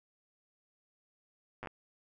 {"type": "slowing click train", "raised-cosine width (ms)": 0.5, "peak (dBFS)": -27, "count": 5, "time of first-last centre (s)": [1.63, 1.672], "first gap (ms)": 8, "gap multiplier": 1.19, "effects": []}